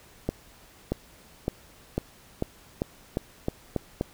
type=accelerating click train; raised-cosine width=2 ms; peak=-12 dBFS; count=10; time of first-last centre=0.29-4.011 s; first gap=630 ms; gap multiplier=0.89; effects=pink hiss -54 dBFS RMS until 4.13 s